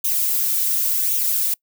violet noise with flanger, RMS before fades -20 dBFS, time 0.04-1.54 s, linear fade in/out 5 ms, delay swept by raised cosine 0.31 to 3.01 ms, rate 0.91 Hz, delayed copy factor +0.5, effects noise-tail reverb RT60 0.1 s tail -26 dB re dry

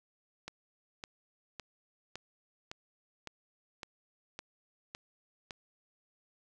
click train, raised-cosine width 0.2 ms, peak -24 dBFS, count 10, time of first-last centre 0.48-5.508 s, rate 1.79 Hz, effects none

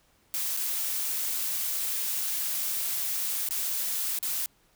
blue noise with dropouts, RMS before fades -30 dBFS, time 0.34-4.46 s, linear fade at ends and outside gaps 0 ms, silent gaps 0.566-0.572 / 3.488-3.508 / 4.188-4.228 s, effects pink hiss -65 dBFS RMS until 4.75 s

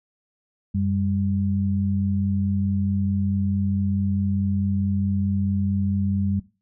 sine tone pair together, 93.5 / 198.12 Hz, F#2 / G3, +19 / +19 cents, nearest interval octave + minor second, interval 1300 cents, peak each -23 dBFS, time 0.74-6.4 s, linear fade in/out 10 ms, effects noise-tail reverb RT60 0.3 s tail -18 dB re dry

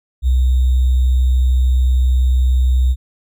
sine tone with sample-and-hold, 63.5 Hz, B1, 49 cents sharp, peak -10 dBFS, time 0.22-2.96 s, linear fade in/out 50 ms, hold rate 3675 Hz, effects none

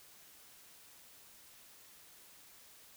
silence, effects white hiss -59 dBFS RMS until 2.96 s

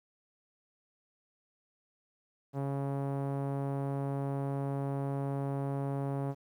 sawtooth tone with low-pass filter, 138.59 Hz, C#3, in tune, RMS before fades -34 dBFS, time 2.53-6.35 s, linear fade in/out 50 ms, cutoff 810 Hz, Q 1.2, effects 11-bit

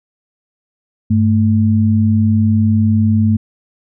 sine tone pair together, 100 / 220 Hz, G2 / A3, +35 / 0 cents, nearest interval octave + major second, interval 1365 cents, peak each -12 dBFS, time 1.1-3.37 s, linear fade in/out 10 ms, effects none

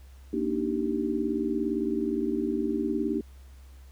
sine chord, Eb major seventh, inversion second, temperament just, 233.3 / 291.7 / 311.1 / 388.9 Hz, Bb3 / D4 / Eb4 / G4, +2 / -12 / 0 / -14 cents, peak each -31 dBFS, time 0.33-3.21 s, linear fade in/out 5 ms, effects added 66 Hz sine -46 dBFS peak until 3.91 s + pink hiss -61 dBFS RMS until 3.91 s

